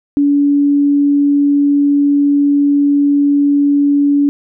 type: tone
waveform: sine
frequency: 285.7 Hz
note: D4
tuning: 48 cents flat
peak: -8 dBFS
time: 0.17-4.29 s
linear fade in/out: 0 ms
effects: none